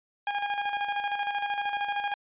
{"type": "tone with tremolo", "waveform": "sawtooth", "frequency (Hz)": 815, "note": "G#5", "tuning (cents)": -33, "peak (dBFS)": -22, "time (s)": [0.27, 2.14], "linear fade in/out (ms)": 2, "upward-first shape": "square", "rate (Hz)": 13, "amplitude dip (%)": 50, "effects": ["resampled to 8000 Hz"]}